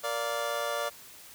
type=chord; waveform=25% pulse; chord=Bb major; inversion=none; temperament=just; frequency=466.2 / 582.7 / 699.2 Hz; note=Bb4 / D5 / F5; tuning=0 / -14 / +2 cents; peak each=-34 / -28 / -33 dBFS; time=0.03-0.9 s; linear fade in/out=20 ms; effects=white hiss -50 dBFS RMS until 1.34 s